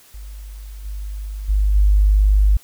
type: tone with level steps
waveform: sine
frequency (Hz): 50.6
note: G#1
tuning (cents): -44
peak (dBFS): -31 / -25 / -13 / -10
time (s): 0.14-2.57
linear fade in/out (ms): 5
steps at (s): 0.84 / 1.48 / 1.74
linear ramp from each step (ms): 20
effects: white hiss -49 dBFS RMS until 2.63 s